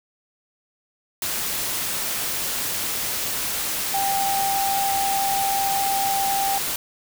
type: tone in noise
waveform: sine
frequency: 787 Hz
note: G5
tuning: 7 cents sharp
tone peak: -21 dBFS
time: 3.94-6.58 s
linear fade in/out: 2 ms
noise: white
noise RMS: -26 dBFS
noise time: 1.22-6.76 s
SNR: +2 dB
effects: none